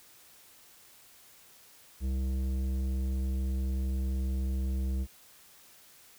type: tone with tanh clipping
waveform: sine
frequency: 65.41 Hz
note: C2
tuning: in tune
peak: -30 dBFS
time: 2-5.07 s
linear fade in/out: 50 ms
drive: 12 dB
effects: white hiss -57 dBFS RMS until 6.18 s